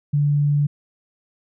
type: tone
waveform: sine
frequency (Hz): 145.4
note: D3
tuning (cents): -17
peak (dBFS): -15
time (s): 0.13-0.67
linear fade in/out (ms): 10
effects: none